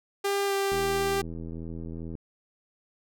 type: tone with pitch glide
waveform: sawtooth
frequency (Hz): 399.2 to 394.2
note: G4 to G4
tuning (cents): +32 to +10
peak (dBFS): -21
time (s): 0.24-1.22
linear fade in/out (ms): 10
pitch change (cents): -22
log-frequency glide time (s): 0.46-0.53
type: click train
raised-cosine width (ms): 3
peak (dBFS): -26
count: 119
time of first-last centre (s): 0.72-2.152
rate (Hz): 82.4
effects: none